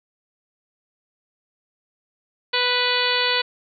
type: harmonic tone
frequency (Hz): 493.9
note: B4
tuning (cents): 0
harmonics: 1 / 2 / 3 / 4 / 5 / 6 / 7 / 8 / 9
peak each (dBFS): -27 / -27 / -27 / -27 / -27 / -27 / -27 / -27 / -27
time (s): 2.53-3.42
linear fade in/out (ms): 10
effects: none